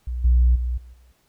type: tone with level steps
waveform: sine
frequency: 60.9 Hz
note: B1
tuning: 24 cents flat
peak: -24 / -11 / -21 / -40 / -49 dBFS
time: 0.07-1.12 s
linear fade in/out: 5 ms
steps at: 0.24 / 0.55 / 0.77 / 0.93 s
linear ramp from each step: 10 ms
effects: tanh soft clip ceiling -10 dBFS + pink hiss -64 dBFS RMS until 1.28 s